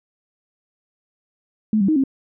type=tone with pitch steps; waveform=sine; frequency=215.4 / 195.6 / 312.2 / 269.4 Hz; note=A3 / G3 / D#4 / C#4; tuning=-37 / -4 / +6 / -49 cents; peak=-14 dBFS; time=1.73-2.038 s; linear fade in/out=2 ms; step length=77 ms; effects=none